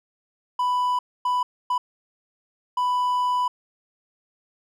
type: tone bursts at uneven times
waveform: triangle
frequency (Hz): 992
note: B5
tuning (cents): +7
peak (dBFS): -18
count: 4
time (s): 0.59-0.99 / 1.25-1.43 / 1.7-1.78 / 2.77-3.48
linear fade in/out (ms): 5
effects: none